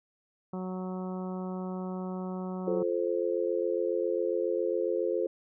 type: harmonic tone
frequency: 185 Hz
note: F#3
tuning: in tune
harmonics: 1 / 2 / 3 / 4 / 5 / 6 / 7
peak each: -34 / -40 / -44 / -46 / -48 / -50 / -51 dBFS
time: 0.53-2.83 s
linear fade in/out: 5 ms
type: chord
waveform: sine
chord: F major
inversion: none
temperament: just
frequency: 349.2 / 436.5 / 523.8 Hz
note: F4 / A4 / C5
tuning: 0 / -14 / +2 cents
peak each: -31 dBFS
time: 2.67-5.27 s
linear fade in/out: 5 ms
effects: none